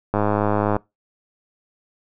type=click train; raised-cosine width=1 ms; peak=-6 dBFS; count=66; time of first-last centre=0.14-0.765 s; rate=104 Hz; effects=noise-tail reverb RT60 0.2 s tail -23 dB re dry